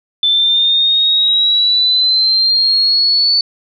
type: exponential sweep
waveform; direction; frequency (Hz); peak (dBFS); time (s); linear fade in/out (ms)
sine; up; 3520 to 4495; -9; 0.23-3.41; 2
effects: none